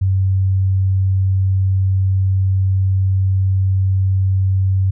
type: tone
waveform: sine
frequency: 95.4 Hz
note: G2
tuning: 47 cents flat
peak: -12 dBFS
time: 0.01-4.91 s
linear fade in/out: 10 ms
effects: none